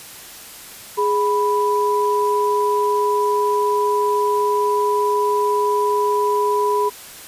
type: tone pair together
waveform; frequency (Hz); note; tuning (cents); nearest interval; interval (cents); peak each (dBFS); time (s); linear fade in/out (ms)
sine; 415.3 / 987.8; G#4 / B5; 0 / 0; octave + minor third; 1500; -18; 0.97-6.9; 20
effects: white hiss -38 dBFS RMS until 7.27 s + resampled to 32000 Hz